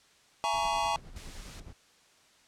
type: chord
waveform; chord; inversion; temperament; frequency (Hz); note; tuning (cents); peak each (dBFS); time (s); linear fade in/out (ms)
square; A# half-diminished seventh; second; just; 671.3 / 839.1 / 932.3 / 1118.8; E5 / G#5 / A#5 / C#6; +31 / +18 / 0 / +16; -37 / -32 / -33 / -35; 0.44-0.96; 0
type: noise with tremolo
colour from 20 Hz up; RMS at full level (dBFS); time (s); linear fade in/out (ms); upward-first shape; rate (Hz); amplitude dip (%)
brown; -44; 0.53-1.73; 5; sine; 9.7; 60
type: noise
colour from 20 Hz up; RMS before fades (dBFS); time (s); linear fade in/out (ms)
white; -47; 1.16-1.6; 2
effects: white hiss -62 dBFS RMS until 2.47 s + low-pass 7000 Hz 12 dB/octave